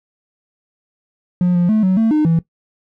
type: tone with pitch steps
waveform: triangle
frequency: 178.4 / 175.3 / 216.8 / 186.9 / 224 / 304.8 / 165 Hz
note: F3 / F3 / A3 / F#3 / A3 / D#4 / E3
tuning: +37 / +7 / -25 / +18 / +31 / -36 / +2 cents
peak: -8 dBFS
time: 1.41-2.39 s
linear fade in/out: 2 ms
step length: 140 ms
effects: noise-tail reverb RT60 0.1 s tail -19 dB re dry + tanh soft clip ceiling -6 dBFS